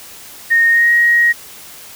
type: tone with pitch glide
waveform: sine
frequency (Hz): 1850 to 1886.7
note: A#6 to A#6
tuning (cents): -14 to +20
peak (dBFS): -8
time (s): 0.5-1.33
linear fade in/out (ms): 20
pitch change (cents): +34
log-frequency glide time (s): 0.7-0.92
effects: white hiss -36 dBFS RMS until 1.95 s